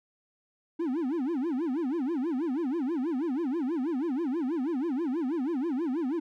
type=tone with vibrato; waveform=triangle; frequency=293.7 Hz; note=D4; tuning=in tune; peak=-25 dBFS; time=0.79-6.2 s; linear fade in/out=10 ms; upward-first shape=sine; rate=6.2 Hz; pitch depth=300 cents each way; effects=none